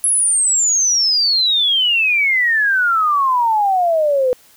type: exponential sweep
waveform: sine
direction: down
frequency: 10990 to 493.4 Hz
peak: -12 dBFS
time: 0.04-4.33 s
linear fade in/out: 0 ms
effects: white hiss -49 dBFS RMS until 4.56 s